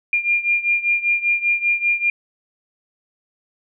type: beating tone pair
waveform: sine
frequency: 2400 / 2405.1 Hz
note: D7 / D7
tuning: +37 / +41 cents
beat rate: 5.1 Hz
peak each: -18 / -21 dBFS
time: 0.13-2.1 s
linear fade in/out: 2 ms
effects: none